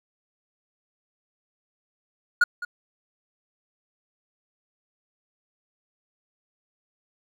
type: tone with echo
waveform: triangle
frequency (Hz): 1438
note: F#6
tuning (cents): -50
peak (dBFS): -12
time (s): 2.41-2.44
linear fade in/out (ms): 5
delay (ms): 210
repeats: 1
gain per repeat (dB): -15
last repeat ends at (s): 2.65
effects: none